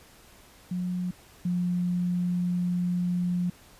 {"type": "tone pair in turn", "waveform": "sine", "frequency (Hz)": [180, 177.52], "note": ["F#3", "F3"], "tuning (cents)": [-47, 29], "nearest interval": "unison", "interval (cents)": 24, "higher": "first", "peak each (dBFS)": [-27, -24], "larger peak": "second", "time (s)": [[0.71, 1.11], [1.45, 3.5]], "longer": "second", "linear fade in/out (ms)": 5, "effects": ["pink hiss -54 dBFS RMS until 3.79 s", "resampled to 32000 Hz"]}